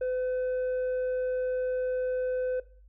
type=tone with tanh clipping; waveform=sine; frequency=507 Hz; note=B4; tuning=45 cents sharp; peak=-28 dBFS; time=0.01-2.6 s; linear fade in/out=5 ms; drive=4 dB; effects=noise-tail reverb RT60 0.4 s tail -17 dB re dry + added 50 Hz sine -52 dBFS peak until 2.88 s